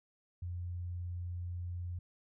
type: tone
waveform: sine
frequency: 88.1 Hz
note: F2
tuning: 16 cents sharp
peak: -37 dBFS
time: 0.42-1.99 s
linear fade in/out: 5 ms
effects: none